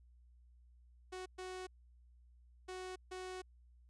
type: tone bursts at uneven times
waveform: sawtooth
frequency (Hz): 370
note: F#4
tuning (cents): 0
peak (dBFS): -40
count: 4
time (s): 1.12-1.26 / 1.38-1.67 / 2.68-2.96 / 3.11-3.42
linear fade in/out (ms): 10
effects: added 60 Hz sine -61 dBFS peak until 3.89 s + resampled to 22050 Hz